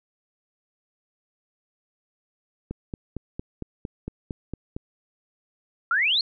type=click train; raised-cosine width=3 ms; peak=-18 dBFS; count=10; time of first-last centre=2.71-4.765 s; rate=4.38 Hz
type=exponential sweep; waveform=sine; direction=up; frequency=1327 to 4435 Hz; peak=-19 dBFS; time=5.91-6.21 s; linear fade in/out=2 ms
effects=none